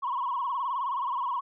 sine tone with vibrato, 1030 Hz, C6, 28 cents flat, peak -26 dBFS, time 0.02-1.41 s, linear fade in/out 20 ms, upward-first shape sine, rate 19 Hz, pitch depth 140 cents each way, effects tanh soft clip ceiling -23 dBFS

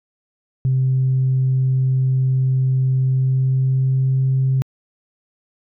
sine tone with pitch glide, 130.81 to 132.33 Hz, C3 to C3, 0 to +20 cents, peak -13 dBFS, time 0.65-4.62 s, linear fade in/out 0 ms, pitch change +20 cents, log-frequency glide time 3.02-4.27 s, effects tanh soft clip ceiling -10 dBFS

